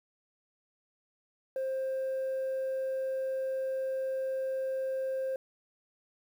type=tone; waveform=sine; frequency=528 Hz; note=C5; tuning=16 cents sharp; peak=-28 dBFS; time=1.56-5.36 s; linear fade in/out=2 ms; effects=tanh soft clip ceiling -29 dBFS + 10-bit